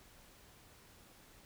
silence, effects pink hiss -61 dBFS RMS until 1.45 s

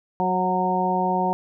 harmonic tone with a mistuned harmonic, 184 Hz, F#3, 9 cents flat, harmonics 1 / 2 / 3 / 4 / 5, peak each -26 / -28 / -30 / -24 / -24 dBFS, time 0.2-1.33 s, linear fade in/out 0 ms, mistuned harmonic 3, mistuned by -16 cents, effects none

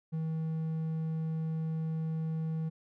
triangle tone, 160 Hz, D#3, 49 cents sharp, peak -29 dBFS, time 0.12-2.7 s, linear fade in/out 20 ms, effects none

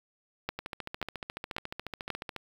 two click trains, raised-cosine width 0.3 ms, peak -20 / -15 dBFS, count 26 / 4, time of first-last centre 0.59-2.363 / 0.49-2.103 s, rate 14.1 / 1.86 Hz, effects 7-bit

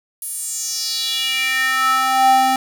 square tone with high-pass filter sweep, 261.6 Hz, C4, in tune, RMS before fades -18 dBFS, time 0.22-2.56 s, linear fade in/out 2 ms, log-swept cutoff 11000 to 550 Hz, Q 4.1, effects none

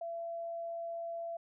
sine tone, 674 Hz, E5, 38 cents sharp, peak -37 dBFS, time 0.01-1.37 s, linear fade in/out 5 ms, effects none

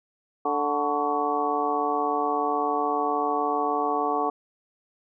harmonic tone with a mistuned harmonic, 146.83 Hz, D3, in tune, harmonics 2 / 3 / 4 / 5 / 6 / 7 / 8, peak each -32 / -29 / -38 / -27 / -31 / -37 / -28 dBFS, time 0.45-4.3 s, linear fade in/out 5 ms, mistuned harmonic 8, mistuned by -76 cents, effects none

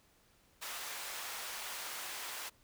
pink high-pass noise, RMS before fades -43 dBFS, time 0.61-2.5 s, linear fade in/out 20 ms, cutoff 920 Hz, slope 12 dB/octave, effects pink hiss -68 dBFS RMS until 2.63 s

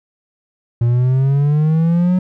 triangle exponential sweep, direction up, 116.8 to 185 Hz, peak -9 dBFS, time 0.81-2.19 s, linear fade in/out 5 ms, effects none

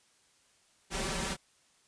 pink noise with comb filter, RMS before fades -34 dBFS, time 0.9-1.37 s, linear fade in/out 50 ms, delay 5.2 ms, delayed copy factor +0.9, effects white hiss -67 dBFS RMS until 1.87 s + resampled to 22050 Hz

